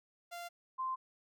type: tone pair in turn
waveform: sawtooth / sine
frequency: 693 / 1042.2 Hz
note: F5 / C6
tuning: -14 / -7 cents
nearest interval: perfect fifth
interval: 707 cents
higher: second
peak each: -39 / -34 dBFS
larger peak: second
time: 0.31-0.49 / 0.78-0.96 s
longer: neither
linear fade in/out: 20 ms
effects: none